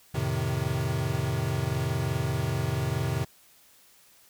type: chord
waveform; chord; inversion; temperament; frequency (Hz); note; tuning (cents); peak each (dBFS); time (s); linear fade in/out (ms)
square; F dominant seventh; none; equal; 87.31 / 110 / 130.81 / 155.56; F2 / A2 / C3 / Eb3; 0 / 0 / 0 / 0; -35 / -33 / -30 / -34; 0.14-3.25; 10
effects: white hiss -58 dBFS RMS until 4.29 s